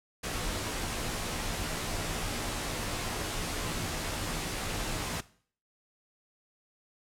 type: noise with comb filter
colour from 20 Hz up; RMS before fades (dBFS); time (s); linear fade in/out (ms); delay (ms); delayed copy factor
pink; -34; 0.23-5.21; 10; 15; -0.55
effects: noise-tail reverb RT60 0.5 s tail -18 dB re dry + low-pass 11000 Hz 12 dB/octave